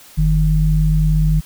sine tone pair together, 46.25 / 155.56 Hz, F#1 / D#3, 0 / 0 cents, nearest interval octave + major sixth, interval 2100 cents, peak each -14 dBFS, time 0.17-1.41 s, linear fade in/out 20 ms, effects white hiss -43 dBFS RMS until 1.45 s

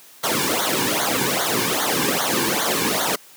pink noise with flanger, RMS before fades -21 dBFS, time 0.23-3.16 s, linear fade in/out 10 ms, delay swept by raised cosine 0.38 to 1.58 ms, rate 2.5 Hz, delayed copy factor -1, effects white hiss -47 dBFS RMS until 3.36 s + high-pass 150 Hz 12 dB/octave

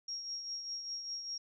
sine tone with tremolo, 5588 Hz, F8, in tune, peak -36 dBFS, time 0.08-1.38 s, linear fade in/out 5 ms, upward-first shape triangle, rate 5 Hz, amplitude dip 55%, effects none

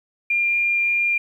sine tone, 2399 Hz, D7, 36 cents sharp, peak -17 dBFS, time 0.3-1.18 s, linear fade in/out 5 ms, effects 9-bit

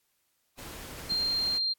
pink noise, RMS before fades -43 dBFS, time 0.57-1.59 s, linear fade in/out 20 ms
sine tone, 4186 Hz, C8, in tune, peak -26 dBFS, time 1.09-1.74 s, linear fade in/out 20 ms
click, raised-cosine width 3 ms, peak -29 dBFS, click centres 1.122 s
effects white hiss -74 dBFS RMS until 1.78 s + AAC 64 kbps

